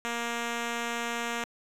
5% pulse tone, 235.1 Hz, A#3, 15 cents sharp, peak -19 dBFS, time 0.05-1.44 s, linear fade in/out 0 ms, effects low-pass 9000 Hz 12 dB/octave + 8-bit

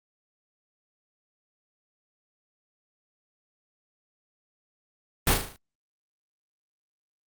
pink noise with echo, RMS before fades -21 dBFS, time 5.27-5.34 s, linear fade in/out 2 ms, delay 37 ms, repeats 6, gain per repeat -5 dB, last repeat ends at 5.562 s, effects Opus 32 kbps

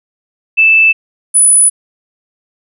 sine tone pair in turn, 2637 / 9937 Hz, E7 / D#9, 0 / -3 cents, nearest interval octave + major seventh, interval 2297 cents, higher second, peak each -4 dBFS, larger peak neither, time 0.57-0.93 / 1.34-1.7 s, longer neither, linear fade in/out 20 ms, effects none

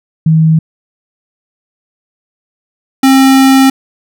sine / square tone pair in turn, 159.5 / 267.1 Hz, D#3 / C4, +43 / +36 cents, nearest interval major sixth, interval 893 cents, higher second, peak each -4 / -4 dBFS, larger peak neither, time 0.26-0.59 / 3.03-3.7 s, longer second, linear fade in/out 5 ms, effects none

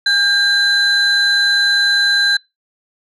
sine tone pair together, 1600 / 4035 Hz, G6 / B7, +35 / +36 cents, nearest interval octave + major third, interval 1601 cents, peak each -12 dBFS, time 0.06-2.37 s, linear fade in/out 5 ms, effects noise-tail reverb RT60 0.2 s tail -26 dB re dry + tanh soft clip ceiling -7 dBFS

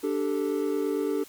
triangle chord, D suspended fourth, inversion none, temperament just, 293.7 / 391.6 / 440.5 Hz, D4 / G4 / A4, 0 / -2 / +2 cents, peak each -27 dBFS, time 0.03-1.24 s, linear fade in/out 10 ms, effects white hiss -50 dBFS RMS until 1.28 s + MP3 96 kbps

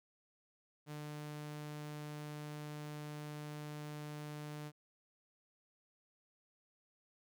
sawtooth tone, 149.5 Hz, D3, 31 cents sharp, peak -40 dBFS, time 0.86-4.72 s, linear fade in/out 50 ms, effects none

